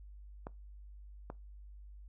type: clicks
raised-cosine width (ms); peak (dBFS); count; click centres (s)
1; -28; 2; 0.469 / 1.301
effects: noise-tail reverb RT60 0.2 s tail -21 dB re dry + added 50 Hz sine -49 dBFS peak until 2.08 s